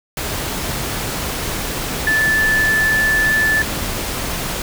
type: tone in noise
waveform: sine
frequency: 1748 Hz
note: A6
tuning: 12 cents flat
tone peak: -13 dBFS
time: 2.07-3.62 s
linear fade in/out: 2 ms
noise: pink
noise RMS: -23 dBFS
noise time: 0.17-4.62 s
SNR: +7 dB
effects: none